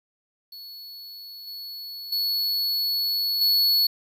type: tone with level steps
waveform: square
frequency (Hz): 4399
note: C#8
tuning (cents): -14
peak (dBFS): -39 / -35 / -23 / -18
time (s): 0.52-3.87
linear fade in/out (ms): 5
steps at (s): 1.47 / 2.12 / 3.41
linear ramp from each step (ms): 5
effects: 10-bit